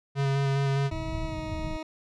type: tone with vibrato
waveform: square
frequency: 138 Hz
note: C#3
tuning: 7 cents flat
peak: -24 dBFS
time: 0.15-0.91 s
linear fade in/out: 50 ms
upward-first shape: square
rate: 4.9 Hz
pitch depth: 12 cents each way
type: low-pass noise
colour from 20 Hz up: pink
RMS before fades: -34 dBFS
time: 0.91-1.77 s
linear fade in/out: 5 ms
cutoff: 160 Hz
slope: 24 dB/octave
type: tone with pitch glide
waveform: 20% pulse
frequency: 320.8 to 314.6 Hz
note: E4 to D#4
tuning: -47 to +19 cents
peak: -29 dBFS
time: 0.91-1.83 s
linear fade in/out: 5 ms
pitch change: -34 cents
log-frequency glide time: 1.27-1.36 s
effects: low-pass 5000 Hz 12 dB/octave